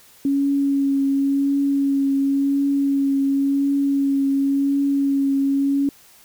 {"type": "tone with vibrato", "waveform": "sine", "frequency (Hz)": 277.2, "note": "C#4", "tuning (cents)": 0, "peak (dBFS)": -16, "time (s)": [0.25, 5.89], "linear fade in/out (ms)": 2, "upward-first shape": "triangle", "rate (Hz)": 0.93, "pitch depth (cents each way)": 19, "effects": ["white hiss -50 dBFS RMS until 6.24 s"]}